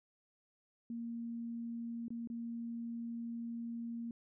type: tone with dropouts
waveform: sine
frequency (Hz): 233.1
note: A#3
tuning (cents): 0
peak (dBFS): -39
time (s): 0.9-4.11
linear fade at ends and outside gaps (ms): 2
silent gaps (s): 2.082-2.104 / 2.274-2.3
effects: none